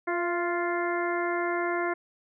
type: harmonic tone with a mistuned harmonic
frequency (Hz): 349.2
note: F4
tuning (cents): 0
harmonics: 1 / 2 / 3 / 4 / 5 / 6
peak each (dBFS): -29 / -32 / -34 / -35 / -36 / -37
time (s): 0.07-1.94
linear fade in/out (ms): 10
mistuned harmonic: 2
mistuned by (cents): -32
effects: none